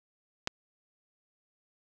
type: clicks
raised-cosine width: 0.2 ms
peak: -12 / -30 dBFS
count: 2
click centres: 0.474 / 0.478 s
effects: none